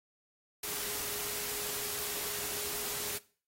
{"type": "tone in noise", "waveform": "sine", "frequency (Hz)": 415.3, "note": "G#4", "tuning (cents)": 0, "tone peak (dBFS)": -48, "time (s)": [0.63, 3.18], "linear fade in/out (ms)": 5, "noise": "white", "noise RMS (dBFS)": -37, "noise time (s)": [0.63, 3.18], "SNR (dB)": -14, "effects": ["noise-tail reverb RT60 0.4 s tail -19 dB re dry", "AAC 48 kbps"]}